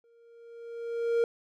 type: tone with exponential growth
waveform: triangle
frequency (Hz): 466.2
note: A#4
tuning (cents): 0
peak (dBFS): -19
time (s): 0.04-1.24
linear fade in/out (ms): 1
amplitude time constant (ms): 260
effects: none